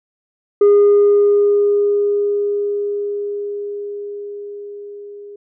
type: tone with level ramp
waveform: sine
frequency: 408.7 Hz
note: G#4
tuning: 28 cents flat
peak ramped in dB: -4 to -32 dBFS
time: 0.61-5.36 s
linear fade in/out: 5 ms
effects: tanh soft clip ceiling -6 dBFS